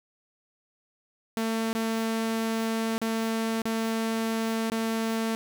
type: tone with dropouts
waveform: sawtooth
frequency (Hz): 224.6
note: A3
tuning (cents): +36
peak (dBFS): -22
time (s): 1.37-5.35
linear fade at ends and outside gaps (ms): 0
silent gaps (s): 1.73-1.751 / 2.98-3.016 / 3.619-3.654 / 4.7-4.719
effects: none